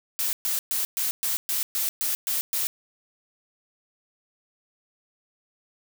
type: noise bursts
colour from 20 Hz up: blue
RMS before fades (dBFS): -26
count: 10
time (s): 0.19-2.67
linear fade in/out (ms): 0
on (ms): 140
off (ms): 120
effects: none